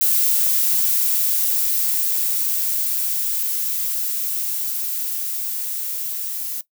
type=noise with level ramp; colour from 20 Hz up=violet; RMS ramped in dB=-17 to -27 dBFS; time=0.01-6.61 s; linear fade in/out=2 ms; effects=noise-tail reverb RT60 0.1 s tail -17 dB re dry